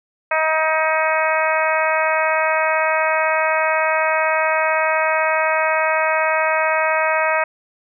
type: harmonic tone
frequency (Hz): 315.9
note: D#4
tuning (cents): +26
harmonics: 2 / 3 / 4 / 5 / 6 / 7 / 8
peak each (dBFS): -20 / -22 / -23 / -24 / -25 / -25 / -26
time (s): 0.31-7.44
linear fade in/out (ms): 5
effects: none